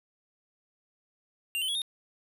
square tone with pitch steps, 2785 / 3055 / 3350 / 3675 Hz, F7 / G7 / G#7 / A#7, -5 / -45 / +14 / -25 cents, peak -29 dBFS, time 1.55-1.818 s, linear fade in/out 0 ms, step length 67 ms, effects none

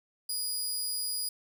20% pulse tone, 4900 Hz, D#8, 27 cents flat, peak -25 dBFS, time 0.29-1.29 s, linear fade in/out 5 ms, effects 11-bit

